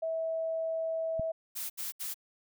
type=tone; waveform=sine; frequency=650 Hz; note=E5; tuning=24 cents flat; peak=-30 dBFS; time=0.02-1.32 s; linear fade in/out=10 ms
type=click; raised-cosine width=5 ms; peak=-25 dBFS; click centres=1.196 s
type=noise bursts; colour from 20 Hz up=blue; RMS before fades=-37 dBFS; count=3; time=1.55-2.144 s; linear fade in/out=20 ms; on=150 ms; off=72 ms
effects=none